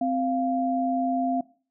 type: tone pair together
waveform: sine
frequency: 260 / 695.3 Hz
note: C4 / F5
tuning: -11 / -8 cents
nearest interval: octave + perfect fourth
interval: 1703 cents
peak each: -25 dBFS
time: 0.01-1.41 s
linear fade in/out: 5 ms
effects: noise-tail reverb RT60 0.4 s tail -20 dB re dry